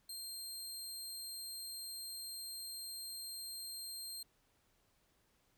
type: tone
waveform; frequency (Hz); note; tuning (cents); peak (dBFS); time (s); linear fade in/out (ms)
20% pulse; 4186; C8; 0; -38; 0.09-4.23; 5
effects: pink hiss -75 dBFS RMS until 5.57 s